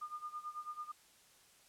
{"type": "tone with tremolo", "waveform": "sine", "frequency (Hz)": 1214, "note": "D#6", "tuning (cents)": -43, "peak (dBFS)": -39, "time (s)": [0.01, 0.92], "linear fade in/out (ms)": 10, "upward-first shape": "sine", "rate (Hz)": 9.1, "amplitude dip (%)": 85, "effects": ["white hiss -65 dBFS RMS until 1.68 s", "low-pass 11000 Hz 12 dB/octave"]}